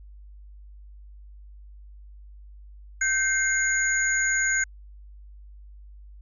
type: tone cluster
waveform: sine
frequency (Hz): 1556 / 2118 / 6740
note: G6 / C7 / G#8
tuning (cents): -13 / +21 / +25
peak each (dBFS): -23 / -28 / -27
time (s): 3.01-4.64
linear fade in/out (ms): 5
effects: added 50 Hz sine -43 dBFS peak until 6.21 s